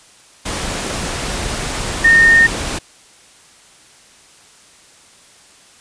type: tone in noise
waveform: sine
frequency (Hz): 1834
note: A#6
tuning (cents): -29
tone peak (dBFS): -6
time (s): 2.04-2.47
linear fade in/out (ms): 10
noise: pink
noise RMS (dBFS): -22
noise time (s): 0.45-2.79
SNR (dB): +13
effects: white hiss -46 dBFS RMS until 5.8 s + resampled to 22050 Hz